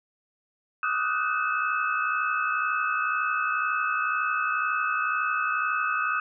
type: tone cluster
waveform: sine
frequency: 1182 / 1254 / 1465 / 1527 / 2597 Hz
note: D6 / D#6 / F#6 / G6 / E7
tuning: +11 / +13 / -18 / -46 / -26 cents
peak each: -35 / -27 / -30 / -31 / -33 dBFS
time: 0.83-6.2 s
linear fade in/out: 2 ms
effects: none